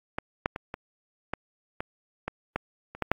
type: clicks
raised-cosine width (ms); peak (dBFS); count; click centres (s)
0.5; -14 / -9 / -18 / -19 / -14 / -16 / -15 / -12 / -26 / -12 / -6; 11; 0.185 / 0.459 / 0.561 / 0.741 / 1.336 / 1.805 / 2.28 / 2.56 / 2.95 / 3.023 / 3.116
effects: AAC 64 kbps